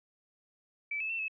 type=tone with pitch steps; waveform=sine; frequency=2311 / 2606 / 2689 / 2592 Hz; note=D7 / E7 / E7 / E7; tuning=-28 / -20 / +34 / -30 cents; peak=-32 dBFS; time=0.91-1.282 s; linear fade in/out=5 ms; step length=93 ms; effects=none